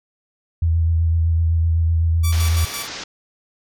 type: tone with vibrato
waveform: sine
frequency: 82.41 Hz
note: E2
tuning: in tune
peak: -14 dBFS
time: 0.62-2.65 s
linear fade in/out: 5 ms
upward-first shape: triangle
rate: 7.9 Hz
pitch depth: 32 cents each way
type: tone with tremolo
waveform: 5% pulse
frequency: 1155 Hz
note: D6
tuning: 29 cents flat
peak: -14 dBFS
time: 2.23-2.88 s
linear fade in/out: 20 ms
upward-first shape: square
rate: 5.9 Hz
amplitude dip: 55%
type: low-pass noise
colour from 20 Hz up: white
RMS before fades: -32 dBFS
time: 2.32-3.04 s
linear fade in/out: 5 ms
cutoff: 6300 Hz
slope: 48 dB/octave
effects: none